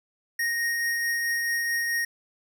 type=tone with tremolo; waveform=square; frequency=1864.7 Hz; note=A#6; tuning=in tune; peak=-24 dBFS; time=0.39-2.05 s; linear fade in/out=5 ms; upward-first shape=triangle; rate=4.6 Hz; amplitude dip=25%; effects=none